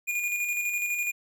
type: tone with tremolo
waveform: square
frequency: 2433 Hz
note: D#7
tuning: 39 cents flat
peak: -26 dBFS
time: 0.07-1.12 s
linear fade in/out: 20 ms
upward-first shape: square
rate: 12 Hz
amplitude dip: 35%
effects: none